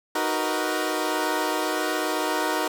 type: chord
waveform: 15% pulse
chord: B major seventh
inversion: first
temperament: equal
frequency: 311.1 / 370 / 466.2 / 493.9 Hz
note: D#4 / F#4 / A#4 / B4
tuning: 0 / 0 / 0 / 0 cents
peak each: -21 / -22 / -24 / -27 dBFS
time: 0.15-2.68 s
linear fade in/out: 5 ms
effects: none